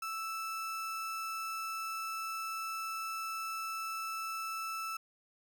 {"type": "tone", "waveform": "35% pulse", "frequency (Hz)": 1318.5, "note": "E6", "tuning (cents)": 0, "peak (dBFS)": -35, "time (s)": [0.02, 4.97], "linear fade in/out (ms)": 5, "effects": []}